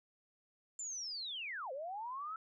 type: linear two-way sweep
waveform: sine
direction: down then up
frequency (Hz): 7290 to 504 to 1333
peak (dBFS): -40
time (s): 0.79-2.36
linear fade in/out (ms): 2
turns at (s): 1.72
effects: none